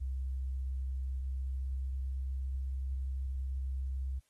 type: tone with pitch glide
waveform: sine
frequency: 65.41 to 65.94 Hz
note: C2 to C2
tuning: 0 to +14 cents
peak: -33 dBFS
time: 0-4.2 s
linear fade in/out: 20 ms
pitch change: +14 cents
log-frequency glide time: 0.97-2.37 s
effects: white hiss -75 dBFS RMS until 4.29 s + AAC 32 kbps